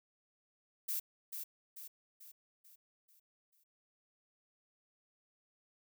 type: noise with echo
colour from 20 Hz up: violet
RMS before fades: -37 dBFS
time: 0.88-1 s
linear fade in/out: 10 ms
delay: 440 ms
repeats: 6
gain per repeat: -6 dB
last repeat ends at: 3.64 s
effects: none